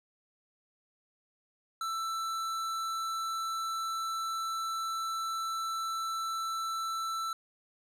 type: tone with hard clipping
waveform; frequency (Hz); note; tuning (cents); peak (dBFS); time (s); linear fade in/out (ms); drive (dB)
triangle; 1329; E6; +14; -34; 1.81-7.33; 2; 18
effects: none